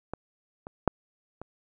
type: clicks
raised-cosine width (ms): 1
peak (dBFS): -19 / -25 / -6 / -25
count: 4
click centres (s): 0.136 / 0.669 / 0.877 / 1.416
effects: none